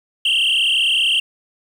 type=tone with frequency modulation; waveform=sine; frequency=2960 Hz; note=F#7; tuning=in tune; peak=-11 dBFS; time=0.25-1.2 s; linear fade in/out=5 ms; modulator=35.4 Hz; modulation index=7; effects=tanh soft clip ceiling -13 dBFS + 7-bit